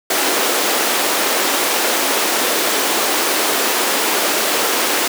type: high-pass noise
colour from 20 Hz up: pink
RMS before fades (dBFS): -17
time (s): 0.1-5.08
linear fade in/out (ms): 5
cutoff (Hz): 310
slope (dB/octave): 24
effects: none